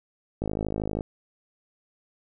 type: click train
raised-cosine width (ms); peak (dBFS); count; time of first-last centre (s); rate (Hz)
2; -15; 32; 0.42-1.008; 52.7
effects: none